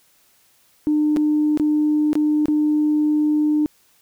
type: tone with dropouts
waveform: sine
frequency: 301.6 Hz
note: D4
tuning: 46 cents sharp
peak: -14 dBFS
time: 0.87-3.66 s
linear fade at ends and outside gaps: 0 ms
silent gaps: 1.163-1.169 / 1.574-1.598 / 2.131-2.154 / 2.457-2.483 s
effects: tanh soft clip ceiling -10 dBFS + white hiss -58 dBFS RMS until 4.01 s